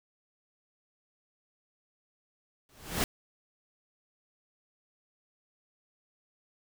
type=noise with exponential growth; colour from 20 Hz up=pink; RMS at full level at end=-25 dBFS; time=2.69-3.04 s; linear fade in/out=1 ms; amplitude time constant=74 ms; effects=none